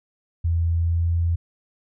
sine tone with pitch glide, 83.8 to 84.68 Hz, E2 to E2, +29 to +47 cents, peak -18 dBFS, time 0.44-1.36 s, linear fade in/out 10 ms, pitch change +18 cents, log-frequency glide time 0.72-1.14 s, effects none

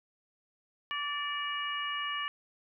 harmonic tone with a mistuned harmonic, 579 Hz, D5, 25 cents flat, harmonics 2 / 3 / 4 / 5, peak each -36 / -38 / -41 / -37 dBFS, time 0.91-2.28 s, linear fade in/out 0 ms, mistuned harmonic 3, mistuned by +31 cents, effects none

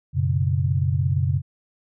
sine chord, F# suspended fourth, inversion none, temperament equal with one note detuned, 92.5 / 121.42 / 138.59 Hz, F#2 / B2 / C#3, 0 / -29 / 0 cents, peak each -22 / -25 / -22 dBFS, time 0.13-1.42 s, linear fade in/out 50 ms, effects none

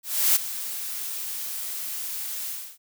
blue noise with ADSR envelope, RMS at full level -18 dBFS, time 0.03-2.78 s, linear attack 330 ms, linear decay 12 ms, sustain -14 dB, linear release 290 ms, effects none

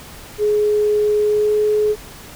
sine tone with pitch glide, 420 to 423.4 Hz, G#4 to G#4, +19 to +33 cents, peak -13 dBFS, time 0.38-1.96 s, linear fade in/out 50 ms, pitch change +14 cents, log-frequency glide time 1.22-1.62 s, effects pink hiss -38 dBFS RMS until 2.35 s

